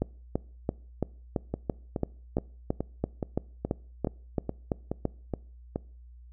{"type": "two click trains", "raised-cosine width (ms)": 2, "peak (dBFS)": [-13, -16], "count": [16, 11], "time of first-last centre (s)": [[0.02, 5.054], [1.54, 5.759]], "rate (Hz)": [2.98, 2.37], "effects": ["noise-tail reverb RT60 0.5 s tail -24 dB re dry", "added 60 Hz sine -47 dBFS peak until 6.32 s"]}